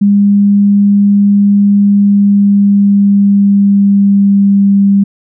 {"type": "tone with pitch glide", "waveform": "sine", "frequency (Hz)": [202.1, 198.74], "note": ["G#3", "G3"], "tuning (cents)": [-47, 24], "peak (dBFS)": -4, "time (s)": [0.01, 5.04], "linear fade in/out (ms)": 10, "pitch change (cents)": -29, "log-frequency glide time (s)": [1.84, 4.75], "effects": []}